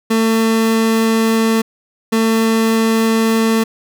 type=tone pair in turn; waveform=30% pulse; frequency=224.2 / 224.2 Hz; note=A3 / A3; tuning=+33 / +33 cents; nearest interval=unison; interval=0 cents; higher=neither; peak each=-9 dBFS; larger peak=neither; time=0.1-1.62 / 2.12-3.64 s; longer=neither; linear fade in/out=10 ms; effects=none